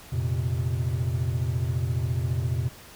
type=chord; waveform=triangle; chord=F suspended fourth; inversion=none; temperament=just; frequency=87.31 / 116.41 / 130.96 Hz; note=F2 / Bb2 / C3; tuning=0 / -2 / +2 cents; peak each=-27 / -26 / -26 dBFS; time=0.12-2.69 s; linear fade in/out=10 ms; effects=pink hiss -47 dBFS RMS until 2.95 s